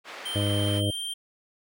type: band-pass noise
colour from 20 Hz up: white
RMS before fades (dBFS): -41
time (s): 0.04-0.82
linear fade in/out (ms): 50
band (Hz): 410 to 2300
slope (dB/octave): 12
type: tone with pitch glide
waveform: square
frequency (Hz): 3136 to 3163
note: G7 to G7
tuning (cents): 0 to +15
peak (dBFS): -31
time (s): 0.25-1.14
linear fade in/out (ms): 10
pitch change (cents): +15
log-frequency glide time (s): 0.8-0.95
type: harmonic tone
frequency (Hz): 102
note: G#2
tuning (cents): -31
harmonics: 1 / 2 / 3 / 4 / 5 / 6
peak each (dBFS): -25 / -35 / -31 / -40 / -35 / -34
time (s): 0.35-0.91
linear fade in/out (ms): 10
effects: none